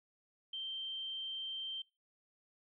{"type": "tone", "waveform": "sine", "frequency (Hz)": 3136, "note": "G7", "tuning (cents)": 0, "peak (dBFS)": -39, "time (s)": [0.53, 1.82], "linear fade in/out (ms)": 5, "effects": ["noise-tail reverb RT60 0.3 s tail -24 dB re dry"]}